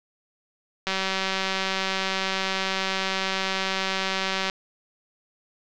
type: click train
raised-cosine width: 0.2 ms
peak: -8 dBFS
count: 694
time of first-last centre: 0.87-4.498 s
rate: 191 Hz
effects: low-pass 5000 Hz 12 dB/octave + 8-bit